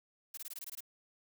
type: noise bursts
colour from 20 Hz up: blue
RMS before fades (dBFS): -44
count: 9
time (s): 0.34-0.806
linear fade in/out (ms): 5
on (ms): 34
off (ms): 20
effects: none